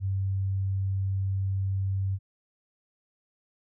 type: tone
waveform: sine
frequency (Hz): 96.6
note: G2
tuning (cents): -25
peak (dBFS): -25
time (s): 0-2.19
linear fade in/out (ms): 50
effects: none